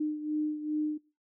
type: beating tone pair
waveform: sine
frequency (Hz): 303.2 / 305.7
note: D#4 / D#4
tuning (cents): -45 / -30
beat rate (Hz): 2.5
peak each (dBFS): -30 / -36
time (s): 0-0.98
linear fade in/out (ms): 10
effects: noise-tail reverb RT60 0.3 s tail -20 dB re dry